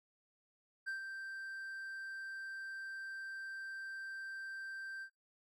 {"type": "tone with ADSR envelope", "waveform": "triangle", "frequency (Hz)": 1568, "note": "G6", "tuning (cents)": 0, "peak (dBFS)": -35, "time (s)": [0.86, 5.1], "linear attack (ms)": 23, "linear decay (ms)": 120, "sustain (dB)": -6, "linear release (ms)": 78, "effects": ["noise-tail reverb RT60 0.2 s tail -24 dB re dry"]}